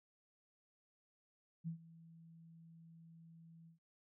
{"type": "tone with ADSR envelope", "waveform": "sine", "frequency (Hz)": 164.81, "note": "E3", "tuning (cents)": 0, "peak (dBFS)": -38, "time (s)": [1.64, 3.79], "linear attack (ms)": 34, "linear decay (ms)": 100, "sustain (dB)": -19, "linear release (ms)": 120, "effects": []}